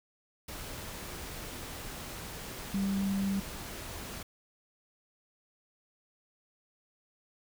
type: tone in noise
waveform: sine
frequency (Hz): 196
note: G3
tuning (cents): 0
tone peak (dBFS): -28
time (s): 2.74-3.4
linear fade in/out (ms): 5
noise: pink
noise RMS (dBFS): -42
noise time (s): 0.48-4.23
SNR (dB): +11
effects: none